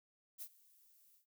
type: noise with ADSR envelope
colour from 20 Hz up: violet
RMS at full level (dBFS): -45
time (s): 0.38-1.26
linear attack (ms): 38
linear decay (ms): 63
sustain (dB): -23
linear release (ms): 110
effects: none